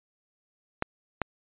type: clicks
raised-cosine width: 0.5 ms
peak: -11 dBFS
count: 2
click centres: 0.824 / 1.217 s
effects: resampled to 8000 Hz